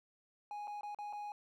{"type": "tone with dropouts", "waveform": "triangle", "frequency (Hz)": 829, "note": "G#5", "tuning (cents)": -3, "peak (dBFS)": -39, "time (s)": [0.51, 1.32], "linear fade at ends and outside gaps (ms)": 1, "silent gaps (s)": [[0.673, 0.678], [0.81, 0.832], [0.947, 0.987], [1.127, 1.132]], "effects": []}